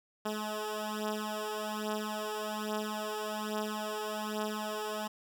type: beating tone pair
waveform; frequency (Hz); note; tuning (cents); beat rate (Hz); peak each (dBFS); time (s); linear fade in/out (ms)
10% pulse; 212.5 / 213.7; G#3 / G#3; +40 / +50; 1.2; -30 / -28; 0.25-5.08; 10
effects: none